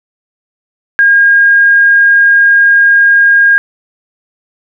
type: tone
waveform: sine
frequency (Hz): 1622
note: G#6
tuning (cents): -41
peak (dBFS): -3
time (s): 0.99-3.58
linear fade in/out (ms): 0
effects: none